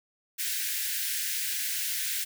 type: high-pass noise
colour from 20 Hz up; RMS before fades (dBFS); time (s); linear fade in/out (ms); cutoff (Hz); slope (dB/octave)
white; -31; 0.38-2.25; 20; 1500; 96
effects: none